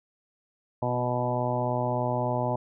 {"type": "harmonic tone with a mistuned harmonic", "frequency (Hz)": 123.47, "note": "B2", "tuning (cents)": 0, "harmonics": [1, 2, 3, 4, 5, 6, 7, 8], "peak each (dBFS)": [-30, -34, -36, -36, -30, -36, -32, -36], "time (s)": [0.82, 2.56], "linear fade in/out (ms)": 5, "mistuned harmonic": 3, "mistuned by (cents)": -15, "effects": []}